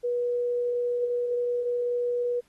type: tone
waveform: sine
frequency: 485.3 Hz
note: B4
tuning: 30 cents flat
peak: -24 dBFS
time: 0.03-2.41 s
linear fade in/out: 20 ms
effects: pink hiss -66 dBFS RMS until 2.48 s + AAC 32 kbps